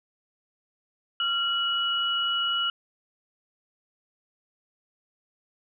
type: tone pair together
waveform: sine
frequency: 1380 / 2924 Hz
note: F6 / F#7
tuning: -21 / -21 cents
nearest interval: octave + minor second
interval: 1300 cents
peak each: -28 / -25 dBFS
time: 1.2-2.7 s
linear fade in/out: 2 ms
effects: none